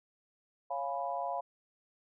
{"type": "chord", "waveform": "sine", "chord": "C# dominant seventh", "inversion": "none", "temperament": "equal", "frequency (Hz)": [554.4, 698.5, 830.6, 987.8], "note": ["C#5", "E#5", "G#5", "B5"], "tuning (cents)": [0, 0, 0, 0], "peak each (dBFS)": [-40, -36, -40, -39], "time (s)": [0.7, 1.41], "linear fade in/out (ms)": 10, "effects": []}